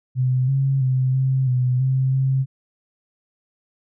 sine tone with pitch steps, 128 / 135.8 / 129.6 / 132.2 / 126 / 131.7 / 133.2 Hz, C3 / C#3 / C3 / C3 / B2 / C3 / C3, -38 / -35 / -16 / +18 / +35 / +12 / +31 cents, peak -16 dBFS, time 0.15-2.46 s, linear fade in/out 50 ms, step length 330 ms, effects none

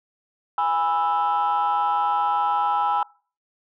sine chord, E major, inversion first, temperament just, 824.1 / 988.9 / 1318.5 Hz, G#5 / B5 / E6, -14 / +2 / 0 cents, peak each -21 / -23 / -24 dBFS, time 0.58-3.03 s, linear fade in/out 2 ms, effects noise-tail reverb RT60 0.4 s tail -24 dB re dry + tanh soft clip ceiling -14 dBFS

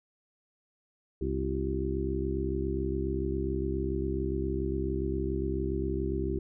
harmonic tone with a mistuned harmonic, 67.2 Hz, C2, 47 cents sharp, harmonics 1 / 2 / 3 / 4 / 5 / 6, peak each -33 / -37 / -39 / -38 / -35 / -34 dBFS, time 1.21-6.39 s, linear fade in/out 5 ms, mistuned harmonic 6, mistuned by -75 cents, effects none

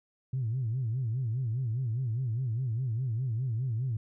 sine tone with vibrato, 120.6 Hz, B2, 41 cents flat, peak -27 dBFS, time 0.33-3.97 s, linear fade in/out 5 ms, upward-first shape sine, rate 4.9 Hz, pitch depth 180 cents each way, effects tanh soft clip ceiling -24 dBFS

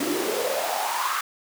pink noise with high-pass filter sweep, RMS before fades -26 dBFS, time 0-1.21 s, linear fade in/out 5 ms, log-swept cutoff 280 to 1300 Hz, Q 6.2, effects none

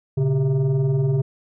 sine tone with frequency modulation, 139.2 Hz, C#3, 8 cents sharp, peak -15 dBFS, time 0.17-1.22 s, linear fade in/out 10 ms, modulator 258 Hz, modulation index 0.73, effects tanh soft clip ceiling -14 dBFS

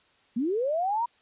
sine linear sweep, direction up, 216.6 to 972 Hz, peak -24 dBFS, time 0.36-1.06 s, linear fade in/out 10 ms, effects white hiss -63 dBFS RMS until 1.21 s + resampled to 8000 Hz

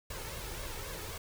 pink noise with flanger, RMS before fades -41 dBFS, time 0.1-1.18 s, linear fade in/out 5 ms, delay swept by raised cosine 1.8 to 2.31 ms, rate 3.8 Hz, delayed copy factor +0.55, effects none

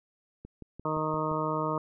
click train, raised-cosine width 3 ms, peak -30 dBFS, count 6, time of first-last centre 0.45-1.315 s, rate 5.78 Hz
harmonic tone, 155.4 Hz, D#3, 2 cents flat, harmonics 1 / 2 / 3 / 4 / 6 / 7 / 8, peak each -35 / -35 / -35 / -35 / -35 / -35 / -35 dBFS, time 0.85-1.78 s, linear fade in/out 2 ms
effects none

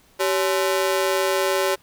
sawtooth ring-modulated tone, 474.4 Hz, A#4, 30 cents sharp, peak -12 dBFS, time 0.19-1.76 s, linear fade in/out 20 ms, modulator 88.7 Hz, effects pink hiss -56 dBFS RMS until 1.82 s

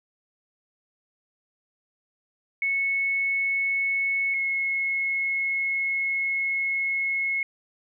sine tone pair in turn, 2202 / 2177 Hz, C#7 / C#7, -12 / -32 cents, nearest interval unison, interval 20 cents, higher first, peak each -22 / -23 dBFS, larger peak first, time 2.62-4.34 / 4.34-7.43 s, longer second, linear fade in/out 2 ms, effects none

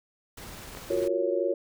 pink noise with tremolo, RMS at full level -42 dBFS, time 0.37-1.08 s, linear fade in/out 5 ms, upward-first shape sine, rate 20 Hz, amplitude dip 25%
clicks, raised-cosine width 0.5 ms, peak -27 dBFS, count 2, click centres 0.75 / 0.772 s
sine chord, Gb major seventh, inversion third, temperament just, 346.9 / 370 / 462.5 / 555 Hz, F4 / Gb4 / Bb4 / Db5, -12 / 0 / -14 / +2 cents, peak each -30 / -30 / -31 / -28 dBFS, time 0.9-1.54 s, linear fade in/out 5 ms
effects none

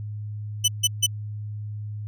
20% pulse tone bursts, 2999 Hz, F#7, 23 cents sharp, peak -11 dBFS, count 3, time 0.64-1.066 s, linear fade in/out 10 ms, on 42 ms, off 150 ms, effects added 105 Hz sine -30 dBFS peak until 2.07 s

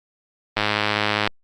click train, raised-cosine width 0.3 ms, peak -3 dBFS, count 75, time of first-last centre 0.57-1.275 s, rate 105 Hz, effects Opus 32 kbps

